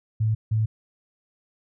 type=tone bursts at uneven times; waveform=sine; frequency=109.6 Hz; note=A2; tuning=6 cents flat; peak=-19 dBFS; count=2; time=0.2-0.35 / 0.51-0.66 s; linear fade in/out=10 ms; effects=none